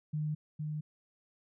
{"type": "tone pair in turn", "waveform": "sine", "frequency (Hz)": [152.1, 152.1], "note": ["D#3", "D#3"], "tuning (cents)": [-39, -39], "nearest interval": "unison", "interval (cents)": 0, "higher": "neither", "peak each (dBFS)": [-31, -34], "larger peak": "first", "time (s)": [[0.13, 0.35], [0.59, 0.81]], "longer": "neither", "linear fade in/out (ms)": 10, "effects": []}